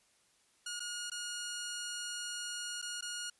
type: tone with dropouts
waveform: 10% pulse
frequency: 1435 Hz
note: F6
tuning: 47 cents sharp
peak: -30 dBFS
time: 0.66-3.3 s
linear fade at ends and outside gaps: 5 ms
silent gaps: 0.796-0.802 / 1.1-1.116 / 2.817-2.824 / 3.01-3.023 s
effects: white hiss -70 dBFS RMS until 3.39 s + resampled to 24000 Hz